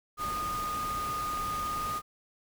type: tone in noise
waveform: sine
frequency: 1229 Hz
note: D#6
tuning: 22 cents flat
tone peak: -31 dBFS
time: 0.17-2.02 s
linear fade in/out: 50 ms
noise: pink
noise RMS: -40 dBFS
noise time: 0.17-2.02 s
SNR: +6 dB
effects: none